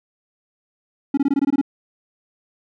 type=tone bursts; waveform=triangle; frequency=278 Hz; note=C#4; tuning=5 cents sharp; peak=-12 dBFS; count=9; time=1.14-1.614 s; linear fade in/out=5 ms; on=34 ms; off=21 ms; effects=none